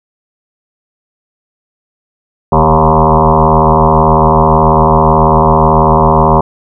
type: tone with frequency modulation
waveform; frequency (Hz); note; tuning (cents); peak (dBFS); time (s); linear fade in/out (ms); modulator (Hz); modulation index
sine; 551; C#5; -11; -4; 2.52-6.41; 5; 78.2; 6.6
effects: none

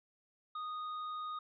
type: tone with hard clipping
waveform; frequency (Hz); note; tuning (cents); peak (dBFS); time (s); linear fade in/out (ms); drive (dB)
sine; 1239; D#6; -8; -40; 0.55-1.39; 5; 5
effects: resampled to 11025 Hz

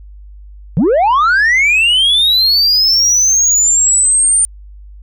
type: linear sweep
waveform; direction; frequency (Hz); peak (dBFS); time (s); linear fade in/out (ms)
sine; up; 135.3 to 9050; -5; 0.77-4.45; 0
effects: tanh soft clip ceiling -7 dBFS + added 50 Hz sine -32 dBFS peak until 5.02 s

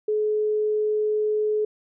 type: tone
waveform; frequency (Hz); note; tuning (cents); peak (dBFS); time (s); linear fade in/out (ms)
sine; 426; G#4; +44; -20; 0.08-1.65; 5
effects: none

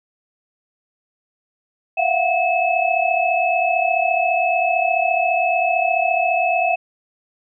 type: tone cluster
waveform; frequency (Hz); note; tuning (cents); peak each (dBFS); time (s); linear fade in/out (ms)
sine; 672 / 706 / 741 / 2596; E5 / F5 / F#5 / E7; +33 / +19 / +2 / -27; -21; 1.97-6.76; 10
effects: none

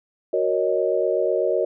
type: chord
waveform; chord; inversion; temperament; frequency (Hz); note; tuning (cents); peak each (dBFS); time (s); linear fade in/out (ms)
sine; D# minor seventh; first; equal; 370 / 466.2 / 554.4 / 622.3; F#4 / A#4 / C#5 / D#5; 0 / 0 / 0 / 0; -24; 0.33-1.65; 5
effects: none

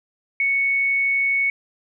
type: tone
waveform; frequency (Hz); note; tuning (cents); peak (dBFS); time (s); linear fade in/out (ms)
sine; 2217; C#7; 0; -17; 0.4-1.5; 2
effects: none

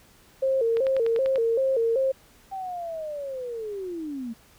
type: tone with vibrato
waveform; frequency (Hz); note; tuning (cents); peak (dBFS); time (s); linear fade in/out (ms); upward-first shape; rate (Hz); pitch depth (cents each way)
sine; 493.9; B4; 0; -20; 0.42-2.12; 10; square; 2.6; 130
type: click train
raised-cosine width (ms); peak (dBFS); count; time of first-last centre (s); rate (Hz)
0.3; -20; 7; 0.77-1.358; 10.2
type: linear sweep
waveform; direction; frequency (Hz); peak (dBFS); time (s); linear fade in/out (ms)
sine; down; 784 to 220.2; -30; 2.51-4.34; 20
effects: pink hiss -56 dBFS RMS until 4.58 s

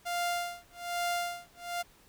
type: tone with tremolo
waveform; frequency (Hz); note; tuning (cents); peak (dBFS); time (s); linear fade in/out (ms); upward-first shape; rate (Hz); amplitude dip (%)
sawtooth; 698.5; F5; 0; -25; 0.05-1.83; 20; sine; 1.2; 100
effects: pink hiss -61 dBFS RMS until 2.08 s

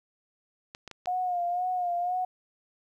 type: clicks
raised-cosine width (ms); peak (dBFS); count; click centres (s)
0.2; -24; 4; 0.749 / 0.877 / 0.913 / 1.058
type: tone with vibrato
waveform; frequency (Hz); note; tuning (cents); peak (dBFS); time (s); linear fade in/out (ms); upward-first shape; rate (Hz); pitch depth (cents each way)
sine; 716; F5; +43; -26; 1.07-2.25; 5; sine; 2; 49
effects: 11-bit

